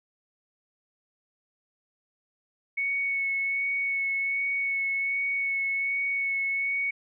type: tone with vibrato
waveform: sine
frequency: 2214 Hz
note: C#7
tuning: 3 cents flat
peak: -25 dBFS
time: 2.77-6.91 s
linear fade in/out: 10 ms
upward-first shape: sine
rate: 1.3 Hz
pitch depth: 14 cents each way
effects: none